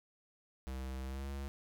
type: tone with pitch glide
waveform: square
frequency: 65.5 to 68.96 Hz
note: C2 to C#2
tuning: +2 to -8 cents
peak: -40 dBFS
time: 0.67-1.48 s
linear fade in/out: 0 ms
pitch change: +90 cents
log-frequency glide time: 1.04-1.29 s
effects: none